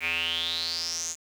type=tone with band-pass filter sweep; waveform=square; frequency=83.7 Hz; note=E2; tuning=27 cents sharp; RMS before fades=-30 dBFS; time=0-1.16 s; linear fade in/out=50 ms; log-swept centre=2300 to 6900 Hz; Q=9.2; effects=8-bit